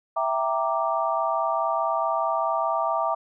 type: chord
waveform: sine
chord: E half-diminished seventh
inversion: none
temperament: equal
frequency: 659.3 / 784 / 932.3 / 1174.7 Hz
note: E5 / G5 / Bb5 / D6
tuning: 0 / 0 / 0 / 0 cents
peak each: -26 / -29 / -28 / -27 dBFS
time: 0.16-3.15 s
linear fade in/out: 10 ms
effects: none